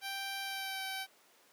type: tone with pitch glide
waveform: 10% pulse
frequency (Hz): 784 to 770.1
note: G5 to G5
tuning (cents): 0 to -31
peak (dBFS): -29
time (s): 0.01-1.07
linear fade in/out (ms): 50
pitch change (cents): -31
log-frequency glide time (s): 0.42-0.84
effects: pink hiss -64 dBFS RMS until 1.52 s + high-pass 400 Hz 12 dB/octave